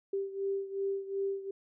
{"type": "beating tone pair", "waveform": "sine", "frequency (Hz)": [392, 394.7], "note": ["G4", "G4"], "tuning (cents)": [0, 12], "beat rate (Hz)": 2.7, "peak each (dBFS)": [-33, -37], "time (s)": [0.13, 1.51], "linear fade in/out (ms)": 5, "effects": []}